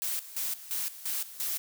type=noise with tremolo; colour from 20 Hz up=blue; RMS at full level=-32 dBFS; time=0.02-1.58 s; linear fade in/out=0 ms; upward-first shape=square; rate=2.9 Hz; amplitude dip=80%; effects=none